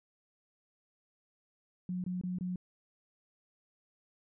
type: tone bursts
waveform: sine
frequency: 181.2 Hz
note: F#3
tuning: 36 cents flat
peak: -33 dBFS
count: 4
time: 1.89-2.559 s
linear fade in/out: 2 ms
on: 150 ms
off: 23 ms
effects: none